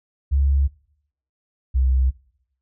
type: tone pair in turn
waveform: sine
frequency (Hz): 69.3 / 64.73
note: C#2 / C2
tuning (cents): 0 / -18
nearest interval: minor second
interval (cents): 118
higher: first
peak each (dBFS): -15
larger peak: neither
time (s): 0.31-0.68 / 1.74-2.11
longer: neither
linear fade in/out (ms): 20
effects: noise-tail reverb RT60 0.7 s tail -21 dB re dry